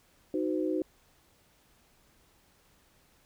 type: chord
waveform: sine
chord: C diminished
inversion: first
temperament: equal with one note detuned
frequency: 311.1 / 370 / 511.9 Hz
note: Eb4 / Gb4 / C5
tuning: 0 / 0 / -38 cents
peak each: -30 / -32 / -35 dBFS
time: 0.34-0.82 s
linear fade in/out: 2 ms
effects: pink hiss -65 dBFS RMS until 3.25 s